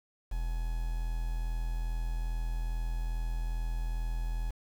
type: tone with quantisation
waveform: triangle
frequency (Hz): 41.2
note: E1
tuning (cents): 0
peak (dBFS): -28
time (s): 0.31-4.51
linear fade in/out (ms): 10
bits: 8
effects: none